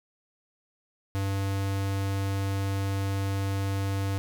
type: tone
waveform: square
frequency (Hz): 98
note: G2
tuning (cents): 0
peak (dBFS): -27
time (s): 1.15-4.18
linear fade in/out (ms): 0
effects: none